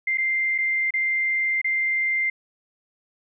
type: tone with dropouts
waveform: sine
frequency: 2093 Hz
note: C7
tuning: in tune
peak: -20 dBFS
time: 0.07-2.3 s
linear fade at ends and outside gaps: 5 ms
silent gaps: 0.174-0.181 / 0.58-0.584 / 0.907-0.938 / 1.616-1.644 s
effects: none